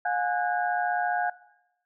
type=tone cluster; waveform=sine; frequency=715 / 830 / 1476 / 1627 Hz; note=F5 / G#5 / F#6 / G#6; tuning=+41 / -1 / -5 / -36 cents; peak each=-27 / -31 / -33 / -32 dBFS; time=0.05-1.3 s; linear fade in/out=5 ms; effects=noise-tail reverb RT60 0.9 s tail -20 dB re dry